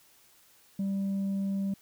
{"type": "tone", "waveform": "sine", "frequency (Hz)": 196, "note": "G3", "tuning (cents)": 0, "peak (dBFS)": -25, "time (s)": [0.79, 1.74], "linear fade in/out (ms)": 5, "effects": ["tanh soft clip ceiling -27 dBFS", "white hiss -61 dBFS RMS until 1.81 s"]}